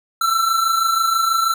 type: tone pair together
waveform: square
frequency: 1318.5 / 1344.7 Hz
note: E6 / E6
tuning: 0 / +34 cents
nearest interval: unison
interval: 34 cents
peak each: -23 / -17 dBFS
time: 0.21-1.54 s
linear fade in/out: 5 ms
effects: none